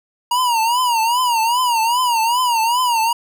square tone with vibrato, 949 Hz, A#5, 31 cents sharp, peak -15 dBFS, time 0.31-3.13 s, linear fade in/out 5 ms, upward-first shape triangle, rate 2.5 Hz, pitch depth 140 cents each way, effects none

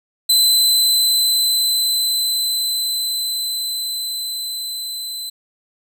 sawtooth tone with level ramp, 4036 Hz, B7, 37 cents sharp, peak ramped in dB -8 to -23 dBFS, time 0.29-5.3 s, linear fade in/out 10 ms, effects none

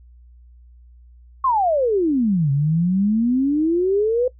sine exponential two-way sweep, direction down then up, 1100 to 135.9 to 510 Hz, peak -15 dBFS, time 1.44-4.28 s, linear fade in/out 5 ms, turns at 2.51 s, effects noise-tail reverb RT60 0.1 s tail -20 dB re dry + added 60 Hz sine -44 dBFS peak until 4.39 s

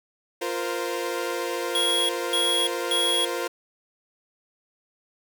sawtooth chord, F suspended fourth, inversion none, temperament equal with one note detuned, 349.2 / 466.2 / 519.6 Hz, F4 / Bb4 / C5, 0 / 0 / -12 cents, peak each -27 dBFS, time 0.41-3.48 s, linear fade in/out 10 ms
square tone bursts, 3322 Hz, G#7, in tune, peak -22 dBFS, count 3, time 1.75-3.25 s, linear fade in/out 2 ms, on 340 ms, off 240 ms
effects none

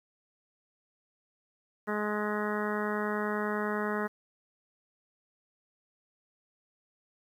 harmonic tone, 210 Hz, G#3, 19 cents sharp, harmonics 1 / 2 / 3 / 4 / 5 / 6 / 7 / 8 / 9, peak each -34 / -34 / -39 / -41 / -39 / -39 / -40 / -42 / -41 dBFS, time 1.87-4.08 s, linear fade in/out 20 ms, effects 10-bit

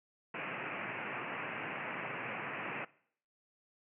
white band-pass noise, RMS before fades -41 dBFS, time 0.34-2.85 s, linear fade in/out 5 ms, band 110 to 2700 Hz, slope 96 dB/octave, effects noise-tail reverb RT60 0.6 s tail -21 dB re dry

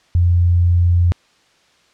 sine tone, 87.31 Hz, F2, in tune, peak -10 dBFS, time 0.15-1.12 s, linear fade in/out 0 ms, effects white hiss -55 dBFS RMS until 1.93 s + low-pass 5000 Hz 12 dB/octave

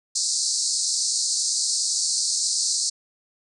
pink band-pass noise, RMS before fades -24 dBFS, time 0.15-2.9 s, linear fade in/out 10 ms, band 4200 to 9000 Hz, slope 96 dB/octave, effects none

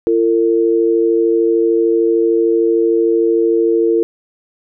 sine tone pair together, 340 / 453.3 Hz, F4 / A#4, -46 / -48 cents, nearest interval perfect fourth, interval 498 cents, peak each -13 dBFS, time 0.07-4.03 s, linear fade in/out 0 ms, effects none

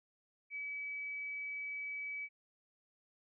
sine tone, 2287 Hz, D7, 47 cents flat, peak -39 dBFS, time 0.5-2.29 s, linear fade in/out 50 ms, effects none

